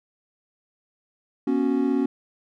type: chord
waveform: triangle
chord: B suspended second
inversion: none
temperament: equal with one note detuned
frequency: 241.2 / 277.2 / 370 Hz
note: B3 / C#4 / F#4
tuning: -41 / 0 / 0 cents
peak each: -23 / -20 / -25 dBFS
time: 1.47-2.06 s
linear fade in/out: 5 ms
effects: none